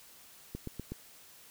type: click train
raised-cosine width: 3 ms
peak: -25 dBFS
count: 4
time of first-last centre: 0.55-0.92 s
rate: 8.11 Hz
effects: white hiss -56 dBFS RMS until 1.5 s